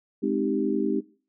sine chord, Ab major seventh, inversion none, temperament equal with one note detuned, 210.4 / 261.6 / 311.1 / 392 Hz, Ab3 / C4 / Eb4 / G4, +23 / 0 / 0 / 0 cents, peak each -28 dBFS, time 0.22-1.01 s, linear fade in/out 20 ms, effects noise-tail reverb RT60 0.4 s tail -20 dB re dry

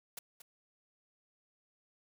white noise with echo, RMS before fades -43 dBFS, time 0.17-0.19 s, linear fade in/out 5 ms, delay 230 ms, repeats 1, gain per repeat -10 dB, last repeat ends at 0.42 s, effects none

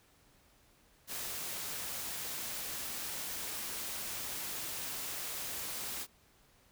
white noise, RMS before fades -40 dBFS, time 1.07-6.07 s, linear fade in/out 50 ms, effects pink hiss -66 dBFS RMS until 6.71 s

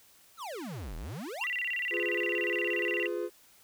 square exponential two-way sweep, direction down then up, 1449 to 36.82 to 1449 Hz, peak -38 dBFS, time 0.37-1.48 s, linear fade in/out 50 ms, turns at 0.96 s
sine tone with vibrato, 2330 Hz, D7, 14 cents flat, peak -30 dBFS, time 1.41-3.07 s, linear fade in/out 2 ms, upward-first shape square, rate 17 Hz, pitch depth 290 cents each way
triangle chord, F diminished, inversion none, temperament equal with one note detuned, 349.2 / 415.3 / 503.4 Hz, F4 / Ab4 / Cb5, 0 / 0 / +33 cents, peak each -32 / -34 / -35 dBFS, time 1.9-3.3 s, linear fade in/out 50 ms
effects white hiss -60 dBFS RMS until 3.63 s

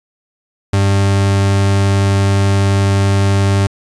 40% pulse tone, 98.7 Hz, G2, 12 cents sharp, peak -9 dBFS, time 0.73-3.67 s, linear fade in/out 5 ms, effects resampled to 22050 Hz + 8-bit

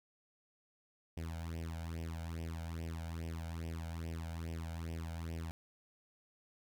sawtooth tone with flanger, 82.41 Hz, E2, in tune, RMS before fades -42 dBFS, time 1.17-5.51 s, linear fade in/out 0 ms, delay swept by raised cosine 0.36 to 1.36 ms, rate 2.4 Hz, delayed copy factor +0.85, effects none

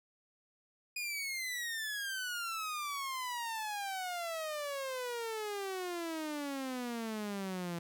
sawtooth exponential sweep, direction down, 2475 to 168.2 Hz, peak -33 dBFS, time 0.96-7.79 s, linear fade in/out 5 ms, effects none

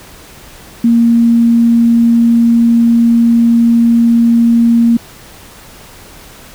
sine tone, 233.1 Hz, A#3, in tune, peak -5 dBFS, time 0.84-4.97 s, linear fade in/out 5 ms, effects pink hiss -36 dBFS RMS until 6.54 s

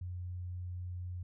sine tone, 89.6 Hz, F2, 45 cents sharp, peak -38 dBFS, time 0.01-1.23 s, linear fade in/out 5 ms, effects none

